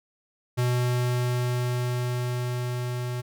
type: tone with level ramp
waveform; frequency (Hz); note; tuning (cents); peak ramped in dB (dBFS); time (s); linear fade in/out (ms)
square; 123.47; B2; 0; -22 to -29; 0.57-3.22; 20
effects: none